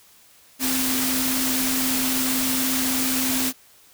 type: tone in noise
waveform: sine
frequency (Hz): 259.7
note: C4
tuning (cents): -13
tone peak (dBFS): -25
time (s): 0.59-3.53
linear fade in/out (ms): 50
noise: white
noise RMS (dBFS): -24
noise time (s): 0.59-3.53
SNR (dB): -4
effects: white hiss -53 dBFS RMS until 3.93 s